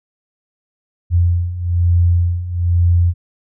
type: beating tone pair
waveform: sine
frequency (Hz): 86.2 / 87.3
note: F2 / F2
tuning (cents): -22 / 0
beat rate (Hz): 1.1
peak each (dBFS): -17 / -13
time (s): 1.1-3.14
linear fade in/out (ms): 50
effects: none